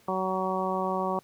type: harmonic tone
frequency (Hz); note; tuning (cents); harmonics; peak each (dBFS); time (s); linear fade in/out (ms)
187.8; F#3; +26; 1 / 2 / 3 / 4 / 5 / 6; -33 / -33 / -33 / -33 / -33 / -33; 0.08-1.19; 2
effects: pink hiss -60 dBFS RMS until 1.23 s + high-pass 100 Hz 12 dB/octave